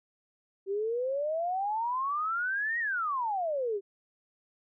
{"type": "exponential two-way sweep", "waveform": "sine", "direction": "up then down", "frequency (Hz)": [381.6, 1913, 381.6], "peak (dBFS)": -28, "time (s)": [0.66, 3.81], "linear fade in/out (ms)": 50, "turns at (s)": 2.79, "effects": []}